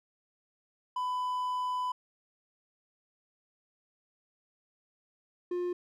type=tone pair in turn; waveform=triangle; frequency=1000 / 355.1 Hz; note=B5 / F4; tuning=+21 / +29 cents; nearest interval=octave + tritone; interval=1792 cents; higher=first; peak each=-28 dBFS; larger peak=neither; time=0.96-1.92 / 5.51-5.73 s; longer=first; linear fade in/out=5 ms; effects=none